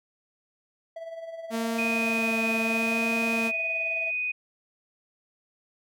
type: tone with tremolo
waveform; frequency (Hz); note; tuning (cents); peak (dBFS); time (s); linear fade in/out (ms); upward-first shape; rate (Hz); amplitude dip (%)
triangle; 659.3; E5; 0; -31; 0.96-4.11; 5; triangle; 19; 65
type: tone with vibrato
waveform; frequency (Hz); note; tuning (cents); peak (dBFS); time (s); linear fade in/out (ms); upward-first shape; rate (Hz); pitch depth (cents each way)
sawtooth; 227.7; A#3; -40; -23; 1.5-3.52; 50; sine; 0.75; 14
type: tone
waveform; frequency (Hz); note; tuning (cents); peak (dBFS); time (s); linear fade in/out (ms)
sine; 2489; D#7; 0; -26; 1.78-4.32; 10
effects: none